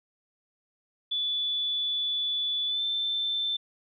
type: tone with pitch glide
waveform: sine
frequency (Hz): 3460 to 3545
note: A7 to A7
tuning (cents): -30 to +12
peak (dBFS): -26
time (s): 1.11-3.57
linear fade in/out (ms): 10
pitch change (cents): +42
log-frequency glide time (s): 2.67-2.81
effects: none